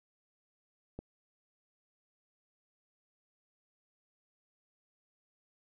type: click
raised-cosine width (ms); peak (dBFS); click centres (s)
2; -28; 0.99
effects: none